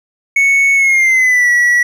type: tone with pitch glide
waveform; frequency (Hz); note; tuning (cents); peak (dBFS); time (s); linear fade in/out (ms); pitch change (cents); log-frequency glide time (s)
triangle; 2213 to 1937.7; C#7 to B6; -3 to -33; -6; 0.36-1.83; 5; -230; 0.75-1.5
effects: none